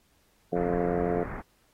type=harmonic tone; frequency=87.5 Hz; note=F2; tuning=4 cents sharp; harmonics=2 / 3 / 4 / 5 / 6 / 7 / 8; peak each=-32 / -34 / -33 / -29 / -35 / -37 / -33 dBFS; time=0.52-1.24 s; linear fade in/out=10 ms
type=low-pass noise; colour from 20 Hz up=pink; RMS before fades=-37 dBFS; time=0.55-1.42 s; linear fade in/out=20 ms; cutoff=2000 Hz; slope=48 dB/octave
effects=pink hiss -67 dBFS RMS until 1.73 s + AAC 48 kbps